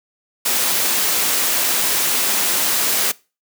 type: noise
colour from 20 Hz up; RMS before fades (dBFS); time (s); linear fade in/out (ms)
white; -18; 0.45-3.12; 10
effects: noise-tail reverb RT60 0.3 s tail -22 dB re dry + high-pass 200 Hz 12 dB/octave